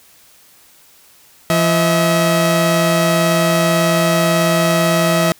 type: tone pair together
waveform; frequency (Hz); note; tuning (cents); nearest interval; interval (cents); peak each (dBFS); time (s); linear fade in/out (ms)
sawtooth; 170.1 / 642.2; F3 / E5; -45 / -45; octave + major seventh; 2300; -11; 1.5-5.32; 0
effects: white hiss -48 dBFS RMS until 5.39 s